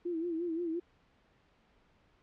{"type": "tone with vibrato", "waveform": "sine", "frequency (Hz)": 336.3, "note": "E4", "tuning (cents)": 35, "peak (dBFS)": -32, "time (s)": [0.05, 0.8], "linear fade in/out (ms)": 10, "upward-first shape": "sine", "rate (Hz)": 5.7, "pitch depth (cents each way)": 88, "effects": ["pink hiss -68 dBFS RMS until 2.22 s", "low-pass 3000 Hz 12 dB/octave"]}